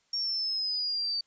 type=exponential sweep; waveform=sine; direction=down; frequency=5550 to 4579 Hz; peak=-28 dBFS; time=0.13-1.21 s; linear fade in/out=5 ms; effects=white hiss -70 dBFS RMS until 1.26 s + resampled to 16000 Hz